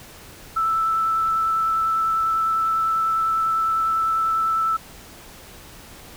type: tone with vibrato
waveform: sine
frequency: 1320 Hz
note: E6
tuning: 2 cents sharp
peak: -18 dBFS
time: 0.56-4.77 s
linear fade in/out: 10 ms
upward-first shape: sine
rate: 10 Hz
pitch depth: 9 cents each way
effects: pink hiss -43 dBFS RMS until 6.16 s